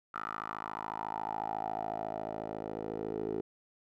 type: tone with band-pass filter sweep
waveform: 10% pulse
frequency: 54 Hz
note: A1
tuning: 32 cents flat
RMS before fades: -38 dBFS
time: 0.14-3.41 s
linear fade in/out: 5 ms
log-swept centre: 1300 to 410 Hz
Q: 5.7
effects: none